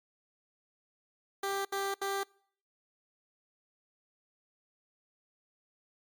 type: tone bursts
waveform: 15% pulse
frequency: 394 Hz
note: G4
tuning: 9 cents sharp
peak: -25 dBFS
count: 3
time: 1.43-2.234 s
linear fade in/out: 5 ms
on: 220 ms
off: 72 ms
effects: noise-tail reverb RT60 0.6 s tail -26 dB re dry + MP3 96 kbps